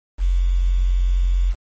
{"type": "tone with quantisation", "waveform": "sine", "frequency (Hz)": 44.77, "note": "F1", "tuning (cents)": 44, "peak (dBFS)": -14, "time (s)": [0.18, 1.55], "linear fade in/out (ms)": 50, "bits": 7, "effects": ["MP3 32 kbps"]}